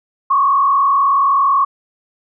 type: tone with frequency modulation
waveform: sine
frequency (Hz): 1108.7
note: C#6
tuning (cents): 0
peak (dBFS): -10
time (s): 0.3-1.65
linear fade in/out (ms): 10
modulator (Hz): 39.5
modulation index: 1.1
effects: none